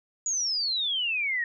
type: exponential sweep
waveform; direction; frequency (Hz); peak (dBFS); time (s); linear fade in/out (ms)
sine; down; 6900 to 1841; -25; 0.26-1.44; 2
effects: none